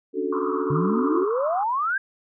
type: chord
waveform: sine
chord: D major seventh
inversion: third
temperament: equal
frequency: 277.2 / 293.7 / 370 / 440 Hz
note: C#4 / D4 / F#4 / A4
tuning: 0 / 0 / 0 / 0 cents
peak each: -32 / -30 / -27 / -27 dBFS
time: 0.13-1.27 s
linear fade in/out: 50 ms
type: band-pass noise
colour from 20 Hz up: white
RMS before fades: -31 dBFS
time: 0.32-1.64 s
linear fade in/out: 10 ms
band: 1000 to 1300 Hz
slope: 96 dB/octave
type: exponential sweep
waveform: sine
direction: up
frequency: 138.59 to 1637 Hz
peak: -21 dBFS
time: 0.7-1.98 s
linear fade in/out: 5 ms
effects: none